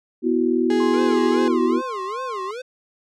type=chord; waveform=sine; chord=B suspended fourth; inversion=none; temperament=equal; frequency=246.9 / 329.6 / 370 Hz; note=B3 / E4 / F#4; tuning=0 / 0 / 0 cents; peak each=-21 dBFS; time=0.22-1.82 s; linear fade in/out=50 ms
type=tone; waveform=35% pulse; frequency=415.3 Hz; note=G#4; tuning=in tune; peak=-21 dBFS; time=0.7-1.48 s; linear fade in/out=2 ms
type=tone with pitch glide; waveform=sine; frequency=1051 to 1063.2 Hz; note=C6 to C6; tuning=+7 to +27 cents; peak=-27 dBFS; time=0.8-2.51 s; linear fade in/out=2 ms; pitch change=+20 cents; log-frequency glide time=1.75-1.92 s
type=tone with vibrato; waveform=square; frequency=440 Hz; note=A4; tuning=in tune; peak=-30 dBFS; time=0.93-2.62 s; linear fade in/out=10 ms; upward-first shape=sine; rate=2.5 Hz; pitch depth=280 cents each way
effects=low-pass 6000 Hz 12 dB/octave